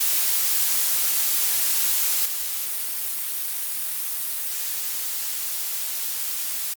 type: noise with level steps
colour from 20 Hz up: blue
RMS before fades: -21 / -27 dBFS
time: 0-6.74 s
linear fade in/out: 10 ms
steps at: 2.25 s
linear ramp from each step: 10 ms
effects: Opus 48 kbps